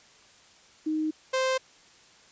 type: tone pair in turn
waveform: sine / sawtooth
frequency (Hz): 311.1 / 522.1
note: D#4 / C5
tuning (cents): 0 / -4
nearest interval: major sixth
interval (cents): 896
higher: second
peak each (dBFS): -25 / -20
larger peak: second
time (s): 0.86-1.11 / 1.33-1.58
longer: neither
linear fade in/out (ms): 10
effects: white hiss -56 dBFS RMS until 2.31 s + resampled to 16000 Hz